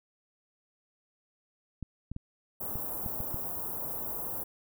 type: clicks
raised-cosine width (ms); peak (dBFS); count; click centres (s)
5; -25; 7; 1.827 / 2.116 / 2.164 / 2.756 / 3.062 / 3.204 / 3.344
type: band-stop noise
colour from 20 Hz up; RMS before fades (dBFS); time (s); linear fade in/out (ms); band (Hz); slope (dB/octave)
white; -36; 2.6-4.44; 10; 1000 to 13000; 24
effects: none